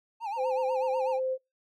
triangle tone with vibrato, 857 Hz, A5, 46 cents flat, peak -29 dBFS, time 0.2-1.2 s, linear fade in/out 50 ms, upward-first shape sine, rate 8.1 Hz, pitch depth 150 cents each way
sine tone with pitch glide, 516 to 519.9 Hz, C5 to C5, -24 to -11 cents, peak -27 dBFS, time 0.36-1.38 s, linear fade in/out 50 ms, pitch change +13 cents, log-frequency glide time 0.53-1.17 s
effects noise-tail reverb RT60 0.2 s tail -22 dB re dry

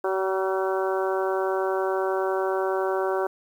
harmonic tone with a mistuned harmonic, 190.1 Hz, F#3, 47 cents sharp, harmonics 2 / 3 / 4 / 5 / 6 / 7 / 8, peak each -25 / -29 / -31 / -33 / -35 / -36 / -37 dBFS, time 0.04-3.27 s, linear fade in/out 5 ms, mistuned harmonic 7, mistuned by +34 cents, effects 9-bit

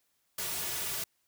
white noise with comb filter, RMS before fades -35 dBFS, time 0.38-1.04 s, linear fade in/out 5 ms, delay 3.8 ms, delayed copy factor -0.9, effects white hiss -75 dBFS RMS until 1.27 s

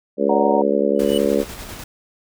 harmonic tone, 70.6 Hz, C#2, 32 cents sharp, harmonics 3 / 4 / 5 / 6 / 7 / 8, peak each -23 / -23 / -24 / -21 / -21 / -22 dBFS, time 0.17-1.45 s, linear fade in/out 50 ms
sine chord, D augmented, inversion none, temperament equal with one note detuned, 587.3 / 743.8 / 932.3 Hz, D5 / F#5 / A#5, 0 / +9 / 0 cents, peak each -22 dBFS, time 0.29-0.62 s, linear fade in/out 5 ms
square tone with exponential growth, 2960 Hz, F#7, in tune, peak -23 dBFS, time 0.95-1.18 s, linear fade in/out 5 ms, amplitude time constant 50 ms
pink noise with tremolo, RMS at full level -33 dBFS, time 0.99-1.84 s, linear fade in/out 5 ms, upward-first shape square, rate 10 Hz, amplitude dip 30%
effects none

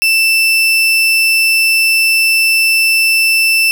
35% pulse tone, 2660 Hz, E7, 15 cents sharp, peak -7 dBFS, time 0.02-3.71 s, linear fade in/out 0 ms, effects none

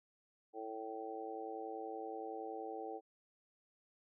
harmonic tone, 110.6 Hz, A2, 9 cents sharp, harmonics 3 / 4 / 5 / 6 / 7, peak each -49 / -46 / -51 / -57 / -46 dBFS, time 0.53-3.01 s, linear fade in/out 50 ms, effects none

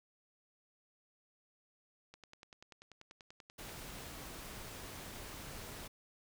click train, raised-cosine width 0.2 ms, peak -36 dBFS, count 20, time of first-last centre 2.14-3.985 s, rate 10.3 Hz
pink noise, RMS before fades -48 dBFS, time 3.58-5.88 s, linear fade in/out 10 ms
effects none

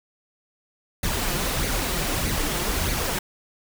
pink noise with flanger, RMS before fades -25 dBFS, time 1.03-3.19 s, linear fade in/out 5 ms, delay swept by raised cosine 0.46 to 5.76 ms, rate 1.6 Hz, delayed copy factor +0.55, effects none

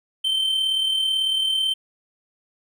triangle tone with amplitude modulation, 3107 Hz, G7, 16 cents flat, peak -16 dBFS, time 0.24-1.74 s, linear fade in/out 10 ms, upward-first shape sine, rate 38.1 Hz, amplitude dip 40%, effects none

